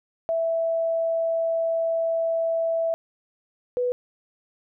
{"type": "tone pair in turn", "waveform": "sine", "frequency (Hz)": [659.3, 493.9], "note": ["E5", "B4"], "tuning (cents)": [0, 0], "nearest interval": "perfect fourth", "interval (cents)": 500, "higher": "first", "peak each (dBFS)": -21, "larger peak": "neither", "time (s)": [[0.29, 2.94], [3.77, 3.92]], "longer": "first", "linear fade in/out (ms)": 0, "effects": []}